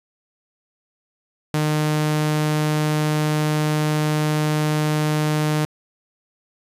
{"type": "tone", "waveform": "sawtooth", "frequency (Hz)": 152.4, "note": "D#3", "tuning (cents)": -36, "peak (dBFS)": -14, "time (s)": [1.54, 5.65], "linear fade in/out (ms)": 0, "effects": ["resampled to 32000 Hz", "9-bit"]}